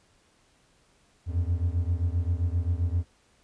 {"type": "beating tone pair", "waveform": "triangle", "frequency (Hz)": [83.5, 91.1], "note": ["E2", "F#2"], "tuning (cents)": [23, -26], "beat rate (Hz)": 7.6, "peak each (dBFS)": [-24, -26], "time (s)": [1.26, 3.05], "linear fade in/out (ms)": 50, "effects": ["pink hiss -64 dBFS RMS until 3.43 s", "resampled to 22050 Hz"]}